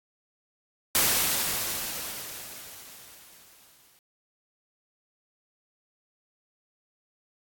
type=noise with exponential decay; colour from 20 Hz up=white; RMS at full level=-21 dBFS; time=0.95-3.99 s; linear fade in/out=0 ms; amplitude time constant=660 ms; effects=AAC 64 kbps